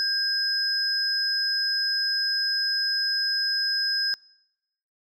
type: tone pair together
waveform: sine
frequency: 1600 / 5080 Hz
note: G6 / D#8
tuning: +35 / +35 cents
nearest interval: octave + minor sixth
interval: 2000 cents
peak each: -28 / -22 dBFS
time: 0-4.14 s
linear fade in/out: 0 ms
effects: noise-tail reverb RT60 0.9 s tail -26 dB re dry + tanh soft clip ceiling -15 dBFS